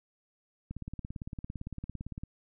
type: click train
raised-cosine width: 5 ms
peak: -26 dBFS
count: 28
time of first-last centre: 0.71-2.235 s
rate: 17.7 Hz
effects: none